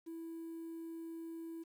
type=tone; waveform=triangle; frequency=329.6 Hz; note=E4; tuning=in tune; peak=-40 dBFS; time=0.06-1.64 s; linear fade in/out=20 ms; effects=tanh soft clip ceiling -39 dBFS + 11-bit